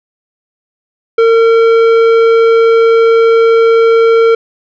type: tone with tanh clipping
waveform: sine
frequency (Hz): 455.9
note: A#4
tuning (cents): -39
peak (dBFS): -6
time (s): 1.18-4.35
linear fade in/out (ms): 5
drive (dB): 12
effects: none